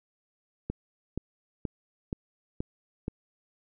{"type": "click train", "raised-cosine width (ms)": 3, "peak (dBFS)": -18, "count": 6, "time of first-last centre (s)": [0.7, 3.081], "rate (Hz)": 2.1, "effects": []}